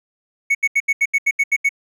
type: tone bursts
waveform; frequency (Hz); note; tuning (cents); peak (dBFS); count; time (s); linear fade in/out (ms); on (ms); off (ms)
triangle; 2217; C#7; 0; -11; 10; 0.5-1.692; 10; 49; 78
effects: none

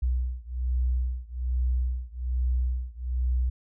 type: beating tone pair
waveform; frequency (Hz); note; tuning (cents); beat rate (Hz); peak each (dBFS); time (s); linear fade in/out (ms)
sine; 61.74 / 62.94; B1 / B1; 0 / +33; 1.2; -27 / -28; 0.02-3.5; 10
effects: none

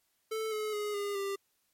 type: tone with pitch steps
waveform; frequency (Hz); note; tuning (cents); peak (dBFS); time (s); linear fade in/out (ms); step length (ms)
square; 440 / 428.5 / 417.2 / 406.3 / 395.6; A4 / A4 / G#4 / G#4 / G4; 0 / -46 / +8 / -38 / +16; -33; 0.31-1.36; 10; 210
effects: white hiss -75 dBFS RMS until 1.73 s + MP3 64 kbps

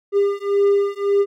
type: beating tone pair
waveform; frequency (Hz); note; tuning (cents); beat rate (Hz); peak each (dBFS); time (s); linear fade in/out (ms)
triangle; 400.7 / 402.5; G4 / G4; +38 / +46; 1.8; -16; 0.12-1.26; 50
effects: none

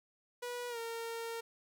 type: tone with pitch glide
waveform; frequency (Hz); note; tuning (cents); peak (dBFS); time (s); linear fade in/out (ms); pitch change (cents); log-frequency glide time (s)
sawtooth; 487.2 to 459.9; B4 to A#4; -24 to -23; -35; 0.42-1.41; 10; -99; 0.69-0.78
effects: none

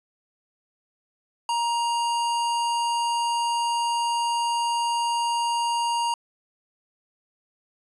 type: tone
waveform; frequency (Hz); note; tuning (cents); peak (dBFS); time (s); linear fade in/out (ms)
square; 940; A#5; +14; -23; 1.49-6.14; 2
effects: resampled to 24000 Hz

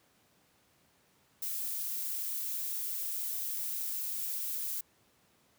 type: noise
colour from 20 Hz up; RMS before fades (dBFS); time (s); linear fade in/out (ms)
violet; -36; 1.42-4.81; 5
effects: pink hiss -68 dBFS RMS until 5.58 s + high-pass 100 Hz 12 dB/octave

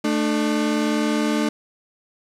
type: tone pair together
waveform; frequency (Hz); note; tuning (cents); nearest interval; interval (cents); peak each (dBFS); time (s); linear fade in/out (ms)
35% pulse; 220 / 299.6; A3 / D4; 0 / +35; perfect fourth; 535; -20; 0.04-1.49; 5
effects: low-pass 9000 Hz 12 dB/octave + 9-bit

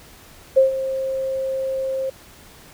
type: tone with ADSR envelope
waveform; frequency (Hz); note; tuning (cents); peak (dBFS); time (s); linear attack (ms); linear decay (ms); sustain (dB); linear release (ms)
sine; 531; C5; +25; -8; 0.56-2.1; 16; 130; -13; 7
effects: pink hiss -46 dBFS RMS until 2.73 s

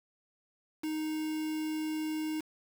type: tone with quantisation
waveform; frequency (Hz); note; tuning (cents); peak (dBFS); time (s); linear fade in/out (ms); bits
triangle; 311.1; D#4; 0; -30; 0.83-2.41; 10; 7
effects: none

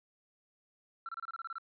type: tone bursts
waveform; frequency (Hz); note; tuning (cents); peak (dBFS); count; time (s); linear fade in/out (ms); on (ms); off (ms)
triangle; 1349; E6; +40; -35; 10; 1.06-1.583; 2; 28; 27
effects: tanh soft clip ceiling -34 dBFS + resampled to 11025 Hz

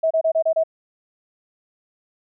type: tone bursts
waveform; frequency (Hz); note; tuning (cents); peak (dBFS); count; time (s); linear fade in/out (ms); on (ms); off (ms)
sine; 645; E5; -38; -15; 6; 0.03-0.637; 10; 77; 29
effects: none

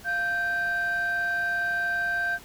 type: tone pair together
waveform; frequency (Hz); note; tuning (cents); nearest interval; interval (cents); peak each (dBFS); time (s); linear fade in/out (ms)
sine; 697 / 1564.7; F5 / G6; -4 / -4; octave + major second; 1400; -31 / -23; 0.04-2.39; 50
effects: tanh soft clip ceiling -21 dBFS + pink hiss -48 dBFS RMS until 2.44 s

